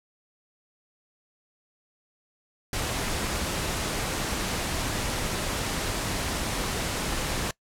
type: noise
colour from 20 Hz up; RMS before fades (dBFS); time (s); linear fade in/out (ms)
pink; -29; 2.73-7.51; 2
effects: noise-tail reverb RT60 0.1 s tail -22 dB re dry + low-pass 11000 Hz 12 dB/octave